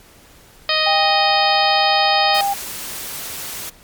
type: harmonic tone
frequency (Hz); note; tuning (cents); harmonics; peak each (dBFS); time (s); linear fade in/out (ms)
623; D#5; +2; 1 / 2 / 3 / 4 / 5 / 6 / 7 / 8; -23 / -23 / -23 / -23 / -23 / -23 / -23 / -23; 0.69-2.41; 2
type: tone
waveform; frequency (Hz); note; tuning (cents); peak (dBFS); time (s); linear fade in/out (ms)
sine; 799; G5; +33; -16; 0.86-2.54; 10
type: noise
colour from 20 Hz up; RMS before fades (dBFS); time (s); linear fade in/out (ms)
white; -29; 2.34-3.7; 10
effects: pink hiss -47 dBFS RMS until 3.83 s + MP3 96 kbps